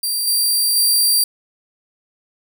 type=tone with level steps; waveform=15% pulse; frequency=4714 Hz; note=D8; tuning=6 cents sharp; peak=-12 / -8 / -6 dBFS; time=0.03-1.24 s; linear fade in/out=5 ms; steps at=0.27 / 0.76 s; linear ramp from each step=5 ms; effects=none